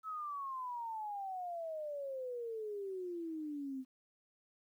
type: exponential sweep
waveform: sine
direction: down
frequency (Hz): 1309 to 256.3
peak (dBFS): -39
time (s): 0.03-3.85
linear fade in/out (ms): 50
effects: 12-bit